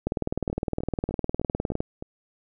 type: two click trains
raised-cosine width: 2 ms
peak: -12 / -21 dBFS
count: 35 / 6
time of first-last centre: 0.07-1.805 / 0.5-2.024 s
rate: 19.6 / 3.28 Hz
effects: none